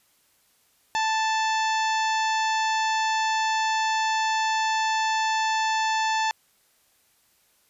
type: harmonic tone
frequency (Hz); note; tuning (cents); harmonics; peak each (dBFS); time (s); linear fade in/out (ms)
880; A5; 0; 1 / 2 / 3 / 4 / 5 / 6 / 7 / 8; -23 / -29 / -33 / -35 / -37 / -39 / -40 / -41; 0.95-6.31; 0
effects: white hiss -64 dBFS RMS until 7.69 s + resampled to 32000 Hz